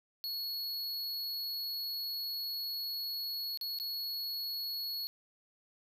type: tone with dropouts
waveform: square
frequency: 4355 Hz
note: C#8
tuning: 31 cents flat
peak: -36 dBFS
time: 0.24-5.07 s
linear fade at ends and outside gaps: 0 ms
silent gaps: 3.574-3.612 / 3.787-3.799 s
effects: 12-bit